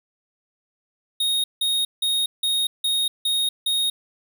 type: tone bursts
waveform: square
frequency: 3729 Hz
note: A#7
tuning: in tune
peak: -20 dBFS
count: 7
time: 1.2-3.9 s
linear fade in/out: 5 ms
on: 240 ms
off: 170 ms
effects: none